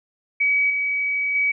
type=tone with level steps; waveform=sine; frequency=2273 Hz; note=C#7; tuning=43 cents sharp; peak=-16 / -20 / -17 dBFS; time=0.4-1.52 s; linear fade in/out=10 ms; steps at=0.7 / 1.35 s; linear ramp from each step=2 ms; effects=none